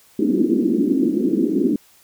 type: band-pass noise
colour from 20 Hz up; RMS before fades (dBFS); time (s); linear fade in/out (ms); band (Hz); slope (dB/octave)
white; -18; 0.19-1.76; 2; 210 to 350; 48
effects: white hiss -53 dBFS RMS until 2.03 s